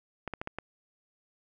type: clicks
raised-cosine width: 0.5 ms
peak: -20 dBFS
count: 5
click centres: 0.277 / 0.337 / 0.415 / 0.474 / 0.586 s
effects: none